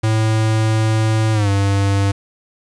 square tone with pitch glide, 110 to 99.14 Hz, A2 to G2, 0 to +20 cents, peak -14 dBFS, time 0.03-2.12 s, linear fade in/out 10 ms, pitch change -180 cents, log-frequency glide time 1.33-1.49 s, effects resampled to 22050 Hz + 8-bit

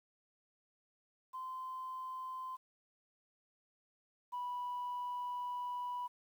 sine tone pair in turn, 1033 / 982.7 Hz, C6 / B5, -22 / -9 cents, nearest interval minor second, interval 87 cents, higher first, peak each -40 / -36 dBFS, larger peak second, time 1.33-2.57 / 4.32-6.08 s, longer second, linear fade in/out 20 ms, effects tanh soft clip ceiling -35 dBFS + 11-bit

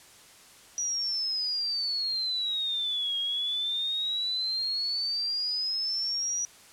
sine exponential two-way sweep, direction down then up, 5840 to 3257 to 5840 Hz, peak -27 dBFS, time 0.78-6.45 s, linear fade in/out 0 ms, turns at 3.18 s, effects white hiss -53 dBFS RMS until 6.72 s + low-pass 10000 Hz 12 dB/octave

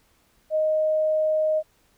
sine tone, 622.3 Hz, D#5, in tune, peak -19 dBFS, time 0.5-1.63 s, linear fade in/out 50 ms, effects pink hiss -63 dBFS RMS until 1.97 s

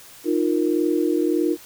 sine chord, Eb suspended second, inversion none, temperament equal with one note detuned, 307.6 / 349.2 / 466.2 Hz, Eb4 / F4 / Bb4, -20 / 0 / 0 cents, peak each -21 / -21 / -26 dBFS, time 0.24-1.57 s, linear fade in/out 50 ms, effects white hiss -45 dBFS RMS until 1.65 s

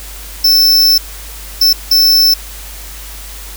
square tone bursts at uneven times, 5310 Hz, E8, 12 cents sharp, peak -6 dBFS, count 3, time 0.44-0.98 / 1.61-1.73 / 1.91-2.34 s, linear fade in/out 5 ms, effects added 50 Hz sine -29 dBFS peak until 3.56 s + white hiss -31 dBFS RMS until 3.56 s

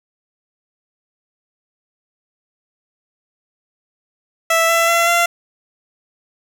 15% pulse tone with pitch steps, 659.3 / 668.5 / 677.8 / 687.3 Hz, E5 / E5 / E5 / F5, 0 / +24 / +48 / -28 cents, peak -6 dBFS, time 4.5-5.26 s, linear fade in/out 5 ms, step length 190 ms, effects none

